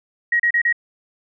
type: tone bursts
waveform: sine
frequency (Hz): 1894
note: A#6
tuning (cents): +27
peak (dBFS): -14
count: 4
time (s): 0.32-0.727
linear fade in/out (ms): 5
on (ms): 77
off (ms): 33
effects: none